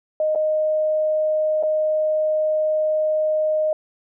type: tone with dropouts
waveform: sine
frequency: 619 Hz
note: D#5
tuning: 9 cents flat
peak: -17 dBFS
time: 0.2-3.73 s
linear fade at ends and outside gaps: 2 ms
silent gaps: 0.35-0.357 / 1.627-1.634 s
effects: none